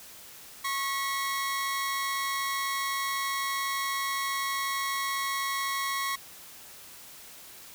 sawtooth tone pair together, 1096 / 1930 Hz, C#6 / B6, -20 / -40 cents, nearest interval minor seventh, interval 980 cents, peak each -26 / -31 dBFS, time 0.64-6.16 s, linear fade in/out 10 ms, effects white hiss -48 dBFS RMS until 7.74 s

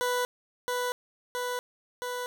20% pulse tone with echo, 493.9 Hz, B4, in tune, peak -21 dBFS, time 0.01-0.25 s, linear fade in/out 0 ms, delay 670 ms, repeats 3, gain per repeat -2 dB, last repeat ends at 2.26 s, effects none

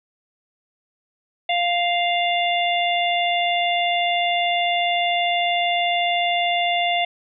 harmonic tone, 698.5 Hz, F5, in tune, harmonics 1 / 3 / 4 / 5, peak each -20 / -25 / -26 / -27 dBFS, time 1.49-7.05 s, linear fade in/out 5 ms, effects none

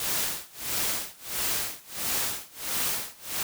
white noise with tremolo, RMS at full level -27 dBFS, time 0-3.43 s, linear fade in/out 2 ms, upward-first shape sine, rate 1.5 Hz, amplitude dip 95%, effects none

